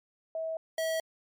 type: tone pair in turn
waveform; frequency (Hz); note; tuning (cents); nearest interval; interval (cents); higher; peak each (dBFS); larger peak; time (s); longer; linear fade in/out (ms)
sine / square; 646 / 646; E5 / E5; -35 / -35; unison; 0; neither; -31 / -29; second; 0.35-0.57 / 0.78-1; neither; 2
effects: MP3 96 kbps